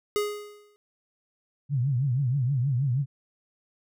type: tone with exponential decay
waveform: square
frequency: 415.3 Hz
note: G#4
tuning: in tune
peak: -22 dBFS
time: 0.16-0.76 s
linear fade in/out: 0 ms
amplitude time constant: 130 ms
type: tone with vibrato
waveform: sine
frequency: 131.3 Hz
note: C3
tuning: 6 cents sharp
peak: -22 dBFS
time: 1.69-3.06 s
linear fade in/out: 50 ms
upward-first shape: triangle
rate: 6.3 Hz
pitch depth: 210 cents each way
effects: none